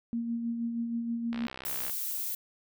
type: tone with tremolo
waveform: sine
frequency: 233.1 Hz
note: A#3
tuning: in tune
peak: -28 dBFS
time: 0.13-1.47 s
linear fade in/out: 0 ms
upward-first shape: sine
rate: 6.3 Hz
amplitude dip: 40%
type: click train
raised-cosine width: 0.3 ms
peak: -24 dBFS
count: 38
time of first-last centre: 1.33-1.897 s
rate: 65.3 Hz
type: noise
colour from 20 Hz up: violet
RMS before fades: -34 dBFS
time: 1.65-2.35 s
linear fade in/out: 5 ms
effects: none